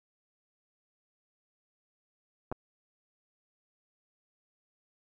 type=clicks; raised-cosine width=1 ms; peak=-22 dBFS; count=2; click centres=2.516 / 2.524 s; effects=none